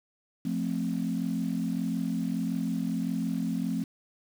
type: chord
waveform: sine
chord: F major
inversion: none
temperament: equal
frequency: 174.61 / 220 / 261.6 Hz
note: F3 / A3 / C4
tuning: 0 / 0 / 0 cents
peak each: -31 dBFS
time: 0.45-3.84 s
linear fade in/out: 5 ms
effects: tanh soft clip ceiling -19 dBFS + 8-bit